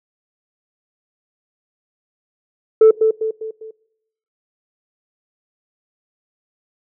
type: tone with echo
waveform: sine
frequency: 440 Hz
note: A4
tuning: in tune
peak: -3 dBFS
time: 2.81-2.91 s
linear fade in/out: 5 ms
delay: 200 ms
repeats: 4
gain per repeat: -7 dB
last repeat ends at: 3.71 s
effects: noise-tail reverb RT60 0.8 s tail -22 dB re dry + tanh soft clip ceiling -3 dBFS